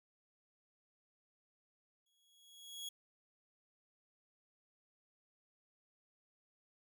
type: tone with exponential growth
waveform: sawtooth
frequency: 3332 Hz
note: G#7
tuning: 5 cents sharp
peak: -38 dBFS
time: 2.06-2.89 s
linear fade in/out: 5 ms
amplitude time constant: 180 ms
effects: none